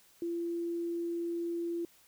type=tone; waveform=sine; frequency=340.5 Hz; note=F4; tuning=44 cents flat; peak=-32 dBFS; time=0.22-1.85 s; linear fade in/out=2 ms; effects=white hiss -63 dBFS RMS until 2.07 s